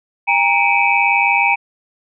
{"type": "tone cluster", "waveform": "sine", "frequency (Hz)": [806, 932, 2276, 2375, 2558], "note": ["G5", "A#5", "C#7", "D7", "D#7"], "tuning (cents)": [48, -1, 45, 19, 47], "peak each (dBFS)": -18, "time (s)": [0.27, 1.56], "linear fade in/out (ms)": 20, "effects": []}